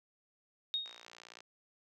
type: tone with exponential decay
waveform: sine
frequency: 3729 Hz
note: A#7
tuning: in tune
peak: -29 dBFS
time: 0.74-1.05 s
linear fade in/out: 0 ms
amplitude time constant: 67 ms
type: click train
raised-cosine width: 0.2 ms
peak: -33 dBFS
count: 33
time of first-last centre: 0.86-1.405 s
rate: 58.7 Hz
effects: high-pass 400 Hz 12 dB/octave